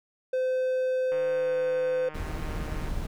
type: tone with pitch glide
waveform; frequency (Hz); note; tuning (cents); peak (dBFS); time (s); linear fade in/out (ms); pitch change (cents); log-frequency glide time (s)
triangle; 514 to 509.6; C5 to C5; -31 to -46; -22; 0.33-2.09; 5; -15; 1.32-1.51
type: click train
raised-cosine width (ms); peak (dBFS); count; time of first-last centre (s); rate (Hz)
0.5; -28; 273; 1.12-2.886; 154
type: noise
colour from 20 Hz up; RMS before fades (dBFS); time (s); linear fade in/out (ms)
brown; -32; 2.14-3.07; 10
effects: none